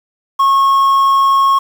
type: tone with quantisation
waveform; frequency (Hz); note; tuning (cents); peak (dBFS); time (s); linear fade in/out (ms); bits
triangle; 1092; C#6; -26; -6; 0.39-1.59; 10; 6
effects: none